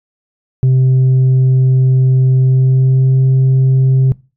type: tone with pitch glide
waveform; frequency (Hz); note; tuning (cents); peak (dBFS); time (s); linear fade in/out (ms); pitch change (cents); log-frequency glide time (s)
sine; 130 to 131.74; C3 to C3; -11 to +12; -4; 0.63-4.12; 0; +23; 2.41-3.19
effects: noise-tail reverb RT60 0.3 s tail -23 dB re dry + tanh soft clip ceiling -6 dBFS